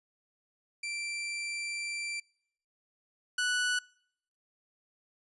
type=tone pair in turn; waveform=sawtooth; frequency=2349 / 1479.8 Hz; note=D7 / F#6; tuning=0 / 0 cents; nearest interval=minor sixth; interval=800 cents; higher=first; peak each=-31 / -24 dBFS; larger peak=second; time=0.83-2.2 / 3.38-3.79 s; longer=first; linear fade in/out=5 ms; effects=noise-tail reverb RT60 0.7 s tail -26 dB re dry + resampled to 24000 Hz